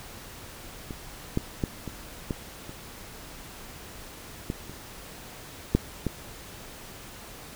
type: clicks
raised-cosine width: 3 ms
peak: -22 / -11 / -12 / -21 / -15 / -26 / -16 / -29 / -6 / -13 dBFS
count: 10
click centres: 0.908 / 1.374 / 1.638 / 1.877 / 2.308 / 2.694 / 4.501 / 4.696 / 5.75 / 6.067 s
effects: pink hiss -44 dBFS RMS until 7.55 s